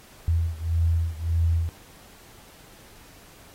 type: beating tone pair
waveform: sine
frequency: 82.41 / 84.11 Hz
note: E2 / E2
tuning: 0 / +35 cents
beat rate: 1.7 Hz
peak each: -23 / -25 dBFS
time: 0.28-1.69 s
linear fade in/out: 0 ms
effects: pink hiss -51 dBFS RMS until 3.54 s + AAC 48 kbps